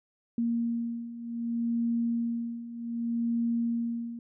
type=beating tone pair; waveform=sine; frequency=233.1 / 233.75 Hz; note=A#3 / A#3; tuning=0 / +5 cents; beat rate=0.65 Hz; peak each=-33 / -29 dBFS; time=0.38-4.19 s; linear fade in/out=2 ms; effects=none